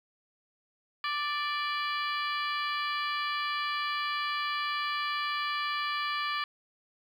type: harmonic tone with a mistuned harmonic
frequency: 587.3 Hz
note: D5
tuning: in tune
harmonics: 2 / 3 / 4 / 5 / 6 / 7 / 8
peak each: -32 / -36 / -38 / -40 / -42 / -43 / -44 dBFS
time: 1.04-6.44 s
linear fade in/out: 2 ms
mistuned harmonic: 6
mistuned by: -72 cents
effects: 10-bit